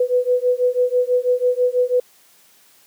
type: beating tone pair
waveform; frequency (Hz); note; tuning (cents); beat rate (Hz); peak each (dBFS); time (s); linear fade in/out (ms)
sine; 493.9 / 500; B4 / B4; 0 / +21; 6.1; -18; 0-2; 5
effects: white hiss -53 dBFS RMS until 2.86 s + high-pass 150 Hz 12 dB/octave